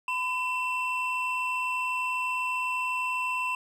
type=tone pair together; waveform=triangle; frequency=1007 / 2688 Hz; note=B5 / E7; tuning=+33 / +33 cents; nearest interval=octave + perfect fourth; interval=1700 cents; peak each=-28 dBFS; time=0.08-3.55 s; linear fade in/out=2 ms; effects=none